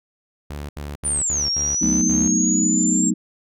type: tone bursts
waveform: sawtooth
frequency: 72.8 Hz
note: D2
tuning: 15 cents flat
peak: -25 dBFS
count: 7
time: 0.5-2.28 s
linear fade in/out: 5 ms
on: 190 ms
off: 75 ms
type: linear two-way sweep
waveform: sine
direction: down then up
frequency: 9540 to 5500 to 7510 Hz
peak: -19 dBFS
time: 1.04-3.11 s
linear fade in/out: 20 ms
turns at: 1.46 s
type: chord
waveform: sine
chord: B dominant seventh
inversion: second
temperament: equal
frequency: 185 / 220 / 246.9 / 311.1 Hz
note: F#3 / A3 / B3 / D#4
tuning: 0 / 0 / 0 / 0 cents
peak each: -23 dBFS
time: 1.81-3.14 s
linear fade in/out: 10 ms
effects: none